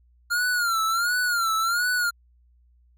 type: tone with vibrato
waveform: square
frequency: 1396.9 Hz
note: F6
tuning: in tune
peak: -22 dBFS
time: 0.3-2.11 s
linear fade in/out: 20 ms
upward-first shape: sine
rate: 1.4 Hz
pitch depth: 110 cents each way
effects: added 60 Hz sine -56 dBFS peak until 2.97 s